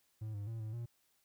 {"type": "tone with pitch steps", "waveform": "triangle", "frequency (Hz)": [108.8, 101.9, 113.4, 108.9, 118], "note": ["A2", "G#2", "A#2", "A2", "A#2"], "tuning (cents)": [-19, -32, -47, -17, 22], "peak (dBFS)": -37, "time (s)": [0.21, 0.86], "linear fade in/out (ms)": 10, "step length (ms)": 130, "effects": ["white hiss -75 dBFS RMS until 1.24 s"]}